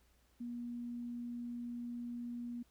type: tone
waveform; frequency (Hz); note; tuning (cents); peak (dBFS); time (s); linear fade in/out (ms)
sine; 239.6; A#3; +48; -40; 0.4-2.63; 10
effects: added 60 Hz sine -70 dBFS peak until 2.7 s + pink hiss -73 dBFS RMS until 2.7 s